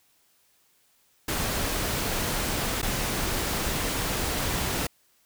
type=noise with dropouts; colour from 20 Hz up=pink; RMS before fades=-28 dBFS; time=1.28-4.87 s; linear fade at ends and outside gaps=5 ms; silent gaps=2.817-2.827 s; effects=white hiss -65 dBFS RMS until 5.25 s